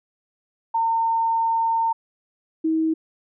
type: tone pair in turn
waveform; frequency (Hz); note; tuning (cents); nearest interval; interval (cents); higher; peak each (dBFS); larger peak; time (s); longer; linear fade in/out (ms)
sine; 910 / 319.7; A#5 / D#4; -42 / +47; octave + tritone; 1811; first; -18; neither; 0.74-1.93 / 2.64-2.94; first; 10
effects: none